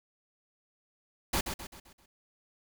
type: noise with echo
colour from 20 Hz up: pink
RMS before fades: -29 dBFS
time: 1.33-1.41 s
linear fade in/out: 5 ms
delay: 130 ms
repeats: 5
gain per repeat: -7 dB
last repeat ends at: 2.06 s
effects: none